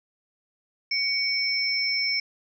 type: tone pair together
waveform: sine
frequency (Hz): 2245 / 5340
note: C#7 / E8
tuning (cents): +21 / +22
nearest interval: octave + minor third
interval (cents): 1501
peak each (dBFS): -26 / -25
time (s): 0.91-2.2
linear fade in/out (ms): 5
effects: none